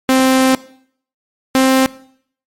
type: tone pair in turn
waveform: sawtooth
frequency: 261.6 / 263.1 Hz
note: C4 / C4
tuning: 0 / +10 cents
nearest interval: unison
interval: 10 cents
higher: second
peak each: -5 dBFS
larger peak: neither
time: 0.09-0.55 / 1.55-1.86 s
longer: first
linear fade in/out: 0 ms
effects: noise-tail reverb RT60 0.6 s tail -19 dB re dry + MP3 64 kbps